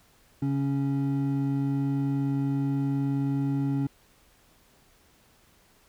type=tone pair together; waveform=triangle; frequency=138.28 / 277.2 Hz; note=C#3 / C#4; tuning=-4 / 0 cents; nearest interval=octave; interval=1204 cents; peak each=-25 dBFS; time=0.42-3.87 s; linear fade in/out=5 ms; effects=pink hiss -61 dBFS RMS until 5.88 s